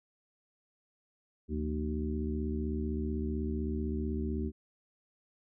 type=harmonic tone with a mistuned harmonic; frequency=75.8 Hz; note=D#2; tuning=45 cents flat; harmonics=1 / 2 / 3 / 4 / 5; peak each=-34 / -44 / -36 / -40 / -40 dBFS; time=1.48-4.52 s; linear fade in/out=50 ms; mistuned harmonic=2; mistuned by=+140 cents; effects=none